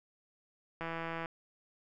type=click train; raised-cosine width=0.5 ms; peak=-24 dBFS; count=75; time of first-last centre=0.81-1.258 s; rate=165 Hz; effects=none